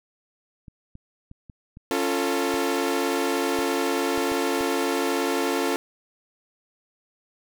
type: clicks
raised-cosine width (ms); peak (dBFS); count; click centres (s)
5; -30; 10; 0.682 / 0.954 / 1.314 / 1.498 / 1.771 / 2.541 / 3.589 / 4.178 / 4.318 / 4.609
type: chord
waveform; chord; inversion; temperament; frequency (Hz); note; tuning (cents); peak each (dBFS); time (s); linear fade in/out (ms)
sawtooth; Db augmented; none; equal with one note detuned; 277.2 / 349.2 / 445.9; Db4 / F4 / A4; 0 / 0 / +23; -23; 1.91-5.76; 0
effects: none